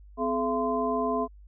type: tone cluster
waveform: sine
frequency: 255.5 / 426.9 / 678 / 1032 Hz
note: C4 / G#4 / E5 / C6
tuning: -41 / +48 / +49 / -24 cents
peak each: -30 dBFS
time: 0.17-1.28 s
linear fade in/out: 50 ms
effects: added 50 Hz sine -47 dBFS peak until 1.47 s